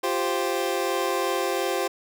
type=chord; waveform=25% pulse; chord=F suspended second; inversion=none; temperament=equal; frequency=349.2 / 392 / 523.3 Hz; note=F4 / G4 / C5; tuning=0 / 0 / 0 cents; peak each=-25 / -24 / -24 dBFS; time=0.03-1.88 s; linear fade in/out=10 ms; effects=none